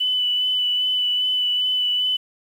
sine tone with vibrato, 2989 Hz, F#7, 17 cents sharp, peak -18 dBFS, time 0-2.17 s, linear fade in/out 10 ms, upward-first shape sine, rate 2.5 Hz, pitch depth 14 cents each way, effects 8-bit

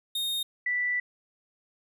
45% pulse / sine tone pair in turn, 3700 / 1971.4 Hz, A#7 / B6, -14 / -4 cents, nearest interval major seventh, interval 1090 cents, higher first, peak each -28 / -25 dBFS, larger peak second, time 0.15-0.43 / 0.66-1 s, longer second, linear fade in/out 5 ms, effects none

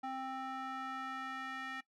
square tone with band-pass filter sweep, 263.4 Hz, C4, 12 cents sharp, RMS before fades -42 dBFS, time 0.03-1.81 s, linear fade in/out 10 ms, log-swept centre 930 to 1800 Hz, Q 2.2, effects noise-tail reverb RT60 0.1 s tail -18 dB re dry

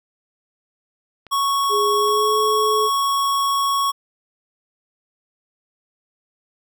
clicks, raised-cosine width 0.3 ms, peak -25 / -27 / -33 / -26 dBFS, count 4, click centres 1.267 / 1.637 / 1.929 / 2.083 s
square tone, 1108.7 Hz, C#6, in tune, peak -18 dBFS, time 1.31-3.92 s, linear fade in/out 20 ms
sine tone with pitch glide, 414.2 to 428.6 Hz, G#4 to A4, -5 to -45 cents, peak -19 dBFS, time 1.69-2.9 s, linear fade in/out 50 ms, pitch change +60 cents, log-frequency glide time 1.94-2.36 s
effects none

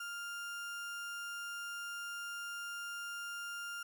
35% pulse tone, 1400 Hz, F6, 4 cents sharp, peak -39 dBFS, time 0-3.83 s, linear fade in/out 5 ms, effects none

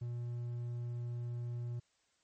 triangle tone, 120 Hz, B2, 49 cents flat, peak -35 dBFS, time 0.01-1.8 s, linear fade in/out 10 ms, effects white hiss -75 dBFS RMS until 2.23 s + MP3 32 kbps

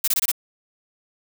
blue noise bursts, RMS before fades -20 dBFS, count 5, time 0.04-0.317 s, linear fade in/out 5 ms, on 37 ms, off 23 ms, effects none

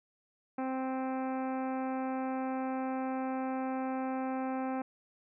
harmonic tone, 261.6 Hz, C4, in tune, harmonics 1 / 2 / 3 / 4 / 5 / 6 / 7 / 8 / 9 / 10, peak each -34 / -40 / -38 / -46 / -48 / -51 / -57 / -57 / -55 / -60 dBFS, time 0.58-4.82 s, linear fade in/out 5 ms, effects none

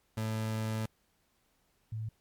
30% pulse / sine tone pair in turn, 110 / 110 Hz, A2 / A2, 0 / 0 cents, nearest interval unison, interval 0 cents, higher neither, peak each -29 / -34 dBFS, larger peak first, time 0.17-0.86 / 1.92-2.09 s, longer first, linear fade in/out 5 ms, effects pink hiss -73 dBFS RMS until 2.2 s + MP3 96 kbps

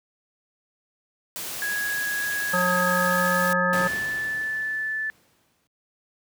white noise, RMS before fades -33 dBFS, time 1.36-3.53 s, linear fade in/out 0 ms
sine tone with pitch glide, 1661.2 to 1749.8 Hz, G#6 to A6, 0 to -10 cents, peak -25 dBFS, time 1.62-5.1 s, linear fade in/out 0 ms, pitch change +90 cents, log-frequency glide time 2.81-3.96 s
harmonic tone, 180 Hz, F#3, 47 cents flat, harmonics 1 / 3 / 5 / 7 / 9, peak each -27 / -26 / -30 / -25 / -29 dBFS, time 2.53-3.88 s, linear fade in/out 10 ms
pink noise with exponential decay, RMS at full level -30 dBFS, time 3.73-5.67 s, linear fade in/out 0 ms, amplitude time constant 420 ms
effects high-pass 100 Hz 12 dB/octave

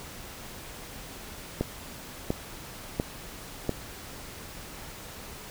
click train, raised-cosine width 2 ms, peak -12 dBFS, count 4, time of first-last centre 1.61-3.693 s, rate 1.44 Hz, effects pink hiss -43 dBFS RMS until 5.5 s

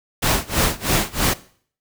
pink noise with tremolo, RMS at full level -17 dBFS, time 0.22-1.34 s, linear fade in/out 10 ms, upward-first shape sine, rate 3.1 Hz, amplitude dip 95%, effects noise-tail reverb RT60 0.5 s tail -18 dB re dry

